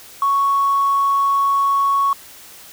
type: tone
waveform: triangle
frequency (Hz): 1110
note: C#6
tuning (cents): +2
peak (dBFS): -10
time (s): 0.22-2.13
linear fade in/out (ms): 2
effects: tanh soft clip ceiling -11 dBFS + white hiss -41 dBFS RMS until 2.72 s